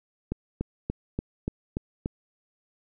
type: click train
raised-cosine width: 3 ms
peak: -15 dBFS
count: 7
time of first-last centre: 0.32-2.059 s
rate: 3.45 Hz
effects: none